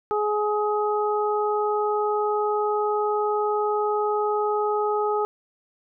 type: harmonic tone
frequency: 420 Hz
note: G#4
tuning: 19 cents sharp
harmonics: 1 / 2 / 3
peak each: -23 / -26 / -28 dBFS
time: 0.11-5.25 s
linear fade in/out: 0 ms
effects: none